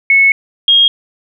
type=tone pair in turn; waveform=sine; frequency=2200 / 3254 Hz; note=C#7 / G#7; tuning=-14 / -36 cents; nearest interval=perfect fifth; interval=678 cents; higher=second; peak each=-5 dBFS; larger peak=neither; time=0.1-0.32 / 0.68-0.88 s; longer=first; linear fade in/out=2 ms; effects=none